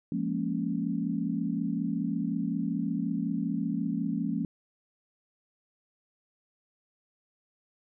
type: chord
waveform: sine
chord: Bb minor seventh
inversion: second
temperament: equal with one note detuned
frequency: 173.01 / 207.7 / 233.1 / 277.2 Hz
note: F3 / Ab3 / Bb3 / Db4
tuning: -16 / 0 / 0 / 0 cents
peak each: -33 dBFS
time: 0.12-4.45 s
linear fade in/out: 2 ms
effects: none